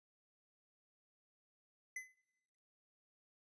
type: tone with exponential decay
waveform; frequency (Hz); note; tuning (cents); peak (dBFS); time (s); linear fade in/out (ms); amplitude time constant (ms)
square; 2027; B6; +45; -40; 1.96-2.15; 5; 40
effects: noise-tail reverb RT60 1.0 s tail -22 dB re dry + resampled to 22050 Hz